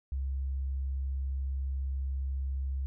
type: tone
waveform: sine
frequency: 67.2 Hz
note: C2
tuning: 47 cents sharp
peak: -30 dBFS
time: 0.12-2.86 s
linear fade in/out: 0 ms
effects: none